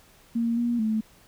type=tone with pitch steps; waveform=sine; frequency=232.2 / 238 / 218.5 Hz; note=A#3 / A#3 / A3; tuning=-7 / +36 / -12 cents; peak=-22 dBFS; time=0.35-1.01 s; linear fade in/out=10 ms; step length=220 ms; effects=pink hiss -56 dBFS RMS until 1.27 s